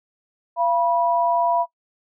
sine tone pair together, 685.3 / 975 Hz, F5 / B5, -33 / -23 cents, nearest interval tritone, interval 610 cents, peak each -20 dBFS, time 0.56-1.66 s, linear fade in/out 50 ms, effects noise-tail reverb RT60 0.1 s tail -20 dB re dry

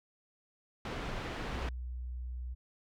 pink low-pass noise, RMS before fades -39 dBFS, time 0.85-1.69 s, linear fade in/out 2 ms, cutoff 2900 Hz, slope 12 dB/octave
sine tone, 61.74 Hz, B1, in tune, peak -37 dBFS, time 1.51-2.55 s, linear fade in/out 20 ms
effects none

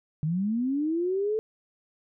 sine linear sweep, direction up, 147.3 to 443.3 Hz, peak -24 dBFS, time 0.23-1.39 s, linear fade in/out 0 ms, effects none

